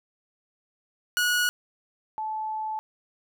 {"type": "tone pair in turn", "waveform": ["sawtooth", "sine"], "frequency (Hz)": [1458, 868.5], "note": ["F#6", "A5"], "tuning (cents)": [-26, -23], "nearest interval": "major sixth", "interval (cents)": 897, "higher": "first", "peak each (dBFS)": [-18, -28], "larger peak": "first", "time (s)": [[1.17, 1.49], [2.18, 2.79]], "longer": "second", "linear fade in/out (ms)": 0, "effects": []}